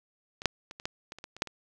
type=clicks; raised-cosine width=0.2 ms; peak=-23 / -6 / -25 / -26 / -15 / -24 / -28 / -23 / -28 / -9 / -25 dBFS; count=11; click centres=0.419 / 0.457 / 0.711 / 0.799 / 0.855 / 1.121 / 1.186 / 1.241 / 1.366 / 1.421 / 1.473 s; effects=none